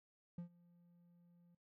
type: tone with ADSR envelope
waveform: triangle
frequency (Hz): 173.5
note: F3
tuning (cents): -11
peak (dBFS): -40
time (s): 0.38-1.55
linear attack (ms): 4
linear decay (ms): 100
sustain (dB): -24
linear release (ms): 5
effects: noise-tail reverb RT60 0.1 s tail -23 dB re dry